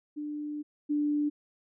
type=tone pair in turn; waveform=sine; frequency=297.2 / 294.8 Hz; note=D4 / D4; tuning=+21 / +7 cents; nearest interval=unison; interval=14 cents; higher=first; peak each=-33 / -25 dBFS; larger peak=second; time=0.16-0.63 / 0.89-1.3 s; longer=first; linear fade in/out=20 ms; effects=none